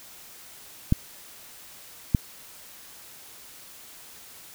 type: clicks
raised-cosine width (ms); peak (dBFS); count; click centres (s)
5; -6; 2; 0.924 / 2.148
effects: white hiss -47 dBFS RMS until 4.54 s